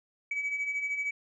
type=beating tone pair; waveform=sine; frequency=2270 / 2283 Hz; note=C#7 / D7; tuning=+41 / -50 cents; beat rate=13 Hz; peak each=-36 / -29 dBFS; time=0.31-1.11 s; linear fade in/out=5 ms; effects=tanh soft clip ceiling -26 dBFS